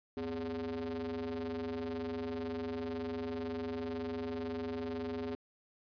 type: ring-modulated tone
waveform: square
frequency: 80.5 Hz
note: E2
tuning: 41 cents flat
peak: -34 dBFS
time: 0.17-5.35 s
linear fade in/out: 0 ms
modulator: 333 Hz
effects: resampled to 11025 Hz + 12-bit